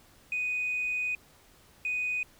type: tone pair in turn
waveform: sine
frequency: 2489 / 2489 Hz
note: D#7 / D#7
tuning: 0 / 0 cents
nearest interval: unison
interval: 0 cents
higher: neither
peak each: -27 dBFS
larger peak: neither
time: 0.32-1.15 / 1.85-2.23 s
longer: first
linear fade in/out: 2 ms
effects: tanh soft clip ceiling -24 dBFS + pink hiss -59 dBFS RMS until 2.39 s